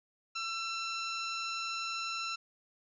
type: tone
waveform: 15% pulse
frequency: 1344 Hz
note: E6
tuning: 33 cents sharp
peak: -28 dBFS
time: 0.35-2.36 s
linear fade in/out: 10 ms
effects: resampled to 16000 Hz